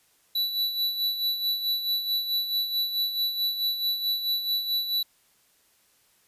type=tone with tremolo; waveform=square; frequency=3951 Hz; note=B7; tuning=in tune; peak=-23 dBFS; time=0.35-5.03 s; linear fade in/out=5 ms; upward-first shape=sine; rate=4.6 Hz; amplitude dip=60%; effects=white hiss -64 dBFS RMS until 6.27 s + resampled to 32000 Hz